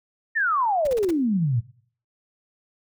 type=exponential sweep; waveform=sine; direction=down; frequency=1864.7 to 107.8 Hz; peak=-19 dBFS; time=0.35-1.61 s; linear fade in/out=20 ms
type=noise bursts; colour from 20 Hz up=pink; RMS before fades=-36 dBFS; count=5; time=0.85-1.108 s; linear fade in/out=2 ms; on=22 ms; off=37 ms
effects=noise-tail reverb RT60 0.5 s tail -18 dB re dry